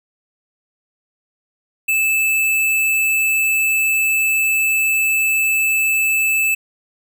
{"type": "tone", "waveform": "square", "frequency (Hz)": 2626, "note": "E7", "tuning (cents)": -7, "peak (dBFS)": -15, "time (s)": [1.88, 6.55], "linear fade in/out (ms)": 10, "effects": []}